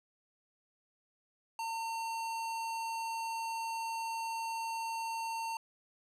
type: tone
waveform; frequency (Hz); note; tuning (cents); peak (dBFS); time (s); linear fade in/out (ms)
square; 908; A#5; -46; -36; 1.59-5.57; 2
effects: low-pass 11000 Hz 12 dB/octave